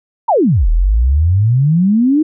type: exponential two-way sweep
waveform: sine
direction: down then up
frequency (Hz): 997 to 38.09 to 320.6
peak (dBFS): -8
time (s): 0.28-2.23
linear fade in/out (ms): 10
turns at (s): 0.69
effects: none